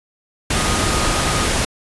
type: tone in noise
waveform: sine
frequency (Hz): 1243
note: D#6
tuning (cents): -2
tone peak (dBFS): -26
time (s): 0.56-1.46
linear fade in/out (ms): 5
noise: pink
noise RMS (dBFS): -18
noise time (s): 0.5-1.65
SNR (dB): -11
effects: resampled to 24000 Hz